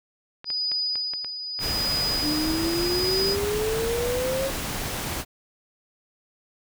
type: clicks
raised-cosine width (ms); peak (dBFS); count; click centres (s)
0.3; -22; 10; 0.444 / 0.503 / 0.717 / 0.956 / 1.136 / 1.246 / 1.591 / 1.803 / 1.914 / 2.139
type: tone with tremolo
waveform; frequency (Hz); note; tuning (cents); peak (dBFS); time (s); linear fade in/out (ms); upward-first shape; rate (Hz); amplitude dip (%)
sine; 4957; D#8; -7; -23; 0.45-3.37; 50; sine; 0.81; 60
type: noise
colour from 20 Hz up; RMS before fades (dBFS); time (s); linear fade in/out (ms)
pink; -30; 1.59-5.25; 50
type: exponential sweep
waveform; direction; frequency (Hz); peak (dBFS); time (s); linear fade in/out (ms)
sine; up; 293.7 to 548; -24; 2.22-4.51; 50
effects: none